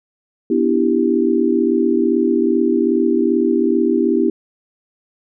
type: chord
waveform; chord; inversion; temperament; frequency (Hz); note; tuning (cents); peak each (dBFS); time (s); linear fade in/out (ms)
sine; E minor seventh; second; equal; 246.9 / 293.7 / 329.6 / 392; B3 / D4 / E4 / G4; 0 / 0 / 0 / 0; -18 / -21 / -17 / -18; 0.5-4.3; 5
effects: none